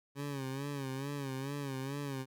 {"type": "tone with vibrato", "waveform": "20% pulse", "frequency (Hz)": 137.7, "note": "C#3", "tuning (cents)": -11, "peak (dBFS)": -32, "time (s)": [0.15, 2.26], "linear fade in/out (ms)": 50, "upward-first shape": "sine", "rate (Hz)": 2.3, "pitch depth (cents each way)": 80, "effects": []}